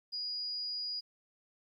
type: tone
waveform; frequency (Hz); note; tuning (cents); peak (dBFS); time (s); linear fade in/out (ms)
sine; 4893; D#8; -30; -35; 0.12-1.01; 20
effects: 12-bit